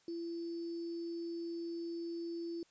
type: tone with sample-and-hold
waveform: sine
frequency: 337.4 Hz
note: E4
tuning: 40 cents sharp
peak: -38 dBFS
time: 0.08-2.63 s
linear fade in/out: 2 ms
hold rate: 4900 Hz
effects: white hiss -70 dBFS RMS until 2.7 s + resampled to 16000 Hz